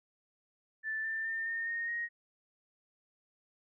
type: tone with pitch steps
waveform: sine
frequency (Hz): 1760 / 1782.5 / 1805.3 / 1828.4 / 1851.8 / 1875.5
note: A6 / A6 / A6 / A#6 / A#6 / A#6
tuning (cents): 0 / +22 / +44 / -34 / -12 / +10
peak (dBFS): -33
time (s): 0.83-2.09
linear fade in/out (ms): 50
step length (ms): 210
effects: none